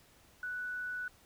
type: tone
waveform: sine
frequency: 1482 Hz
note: F#6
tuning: 2 cents sharp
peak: -36 dBFS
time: 0.43-1.08 s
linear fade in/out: 2 ms
effects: pink hiss -63 dBFS RMS until 1.25 s